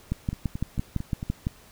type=two click trains; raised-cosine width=5 ms; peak=-13 / -19 dBFS; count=9 / 5; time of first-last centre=0.12-1.469 / 0.33-1.229 s; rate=5.93 / 4.45 Hz; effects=pink hiss -53 dBFS RMS until 1.71 s